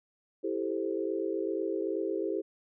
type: chord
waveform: sine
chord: A minor seventh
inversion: second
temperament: equal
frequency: 329.6 / 392 / 440 / 523.3 Hz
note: E4 / G4 / A4 / C5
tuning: 0 / 0 / 0 / 0 cents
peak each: -34 / -33 / -36 / -38 dBFS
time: 0.43-2.42 s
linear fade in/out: 20 ms
effects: none